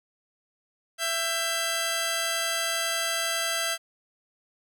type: tone pair together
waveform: 10% pulse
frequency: 666 / 1584 Hz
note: E5 / G6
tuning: +18 / +18 cents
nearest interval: octave + minor third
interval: 1500 cents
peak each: -20 dBFS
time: 0.98-3.78 s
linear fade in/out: 50 ms
effects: none